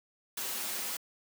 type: noise with comb filter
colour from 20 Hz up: white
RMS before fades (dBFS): -36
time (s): 0.37-0.97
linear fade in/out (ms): 5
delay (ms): 6.7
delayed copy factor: -0.55
effects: high-pass 200 Hz 12 dB/octave